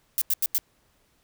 violet noise bursts, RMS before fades -23 dBFS, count 4, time 0.18-0.581 s, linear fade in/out 0 ms, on 35 ms, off 87 ms, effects pink hiss -66 dBFS RMS until 1.23 s

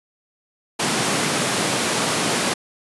pink high-pass noise, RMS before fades -21 dBFS, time 0.79-2.54 s, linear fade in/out 10 ms, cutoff 150 Hz, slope 24 dB/octave, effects resampled to 24000 Hz

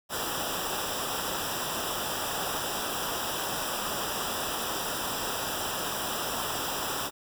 pink noise with comb filter, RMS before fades -32 dBFS, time 0.09-7.11 s, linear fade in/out 50 ms, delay 0.46 ms, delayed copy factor -0.85, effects none

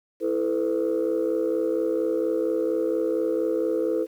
sine chord, E suspended fourth, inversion none, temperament equal with one note detuned, 329.6 / 440 / 504.3 Hz, E4 / A4 / B4, 0 / 0 / +36 cents, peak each -25 dBFS, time 0.2-4.07 s, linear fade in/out 50 ms, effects tanh soft clip ceiling -16 dBFS + 9-bit

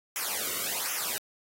white noise with flanger, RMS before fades -32 dBFS, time 0.16-1.18 s, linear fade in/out 0 ms, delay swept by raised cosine 0.23 to 1.23 ms, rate 1.3 Hz, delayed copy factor -1, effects AAC 48 kbps

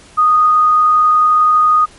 sine tone, 1239 Hz, D#6, 8 cents flat, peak -7 dBFS, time 0.17-1.86 s, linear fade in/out 20 ms, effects pink hiss -42 dBFS RMS until 1.98 s + MP3 48 kbps

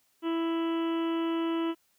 harmonic tone, 330.5 Hz, E4, 5 cents sharp, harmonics 1 / 2 / 3 / 4 / 5 / 6 / 7 / 8 / 9 / 10, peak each -27 / -42 / -39 / -42 / -52 / -50 / -55 / -49 / -45 / -54 dBFS, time 0.22-1.75 s, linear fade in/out 50 ms, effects white hiss -70 dBFS RMS until 1.98 s

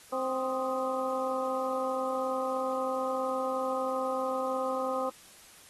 harmonic tone with a mistuned harmonic, 261.4 Hz, C4, 1 cent flat, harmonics 1 / 2 / 3 / 4 / 5, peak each -39 / -31 / -37 / -37 / -36 dBFS, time 0.12-5.1 s, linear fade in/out 10 ms, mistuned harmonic 5, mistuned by -78 cents, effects white hiss -54 dBFS RMS until 5.69 s + AAC 32 kbps

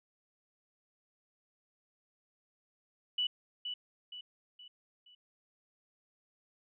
sine tone with echo, 2960 Hz, F#7, in tune, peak -29 dBFS, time 3.18-3.27 s, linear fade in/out 5 ms, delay 470 ms, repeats 4, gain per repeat -7 dB, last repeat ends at 5.15 s, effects none

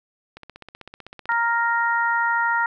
click train, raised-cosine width 0.3 ms, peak -23 dBFS, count 16, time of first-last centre 0.37-1.319 s, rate 15.8 Hz
harmonic tone, 466.2 Hz, A#4, in tune, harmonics 2 / 3 / 4, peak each -22 / -22 / -25 dBFS, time 1.29-2.66 s, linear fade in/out 2 ms
effects none

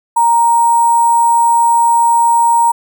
sine tone with sample-and-hold, 932.3 Hz, A#5, in tune, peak -7 dBFS, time 0.16-2.72 s, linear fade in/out 10 ms, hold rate 8820 Hz, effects none

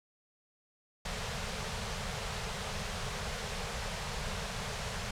pink band-stop noise, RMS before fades -37 dBFS, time 1.05-5.11 s, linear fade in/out 5 ms, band 220 to 400 Hz, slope 96 dB/octave, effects low-pass 7000 Hz 12 dB/octave

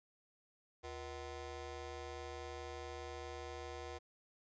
20% pulse ring-modulated tone, 277.2 Hz, C#4, in tune, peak -37 dBFS, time 0.83-3.99 s, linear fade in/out 20 ms, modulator 201 Hz, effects resampled to 16000 Hz

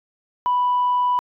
sine tone, 987.8 Hz, B5, in tune, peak -15 dBFS, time 0.46-1.19 s, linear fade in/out 0 ms, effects tanh soft clip ceiling -13 dBFS

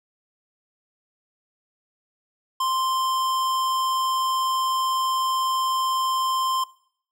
sine tone with hard clipping, 1046 Hz, C6, 1 cent flat, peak -23 dBFS, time 2.6-6.64 s, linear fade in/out 5 ms, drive 18 dB, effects noise-tail reverb RT60 0.6 s tail -20 dB re dry

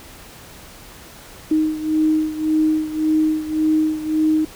sine beating tone pair, 311.1 / 312.9 Hz, D#4 / D#4, 0 / +10 cents, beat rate 1.8 Hz, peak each -17 / -21 dBFS, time 1.51-4.45 s, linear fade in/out 5 ms, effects pink hiss -41 dBFS RMS until 4.55 s

